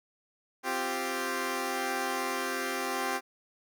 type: chord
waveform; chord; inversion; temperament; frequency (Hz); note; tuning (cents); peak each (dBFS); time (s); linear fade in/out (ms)
10% pulse; C suspended fourth; none; equal; 261.6 / 349.2 / 392; C4 / F4 / G4; 0 / 0 / 0; -27 / -28 / -25; 0.63-3.21; 50
effects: none